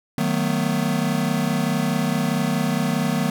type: chord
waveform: square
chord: B dominant seventh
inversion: first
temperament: just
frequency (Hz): 154.34 / 185.21 / 222.2 / 246.9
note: D#3 / F#3 / A3 / B3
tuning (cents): -14 / +2 / +17 / 0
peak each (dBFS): -26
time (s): 0.18-3.3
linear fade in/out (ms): 2
effects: none